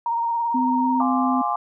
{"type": "tone with vibrato", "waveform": "sine", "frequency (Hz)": 932.3, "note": "A#5", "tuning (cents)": 0, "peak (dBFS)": -20, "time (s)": [0.06, 1.02], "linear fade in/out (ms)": 2, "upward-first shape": "sine", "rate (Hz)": 18, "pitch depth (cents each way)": 26}
{"type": "tone with pitch glide", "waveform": "sine", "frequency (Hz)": [254.5, 257], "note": ["C4", "C4"], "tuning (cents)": [-48, -31], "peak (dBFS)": -20, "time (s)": [0.54, 1.42], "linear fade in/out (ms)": 10, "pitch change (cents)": 17, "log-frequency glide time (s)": [0.79, 0.86]}
{"type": "chord", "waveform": "sine", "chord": "D half-diminished seventh", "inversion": "first", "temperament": "equal with one note detuned", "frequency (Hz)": [704.1, 830.6, 1046.5, 1174.7], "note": ["F5", "Ab5", "C6", "D6"], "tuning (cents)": [14, 0, 0, 0], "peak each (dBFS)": [-27, -25, -26, -26], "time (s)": [1, 1.56], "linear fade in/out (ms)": 2}
{"effects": []}